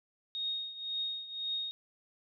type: tone with tremolo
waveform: sine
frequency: 3726 Hz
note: A#7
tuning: 2 cents flat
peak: -31 dBFS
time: 0.35-1.71 s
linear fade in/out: 0 ms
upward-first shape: triangle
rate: 1.9 Hz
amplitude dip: 80%
effects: none